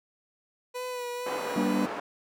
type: tone with vibrato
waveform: 30% pulse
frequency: 493.9 Hz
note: B4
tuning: in tune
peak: -30 dBFS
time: 0.74-1.87 s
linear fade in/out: 20 ms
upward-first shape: sine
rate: 2.1 Hz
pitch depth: 30 cents each way
type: band-pass noise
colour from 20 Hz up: white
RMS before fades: -35 dBFS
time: 1.26-2 s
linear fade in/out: 5 ms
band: 310 to 940 Hz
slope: 12 dB/octave
type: chord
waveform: sine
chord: G minor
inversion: none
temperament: equal with one note detuned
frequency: 196 / 238.8 / 293.7 Hz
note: G3 / Bb3 / D4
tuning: 0 / +42 / 0 cents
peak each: -29 dBFS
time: 1.56-1.86 s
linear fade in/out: 5 ms
effects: none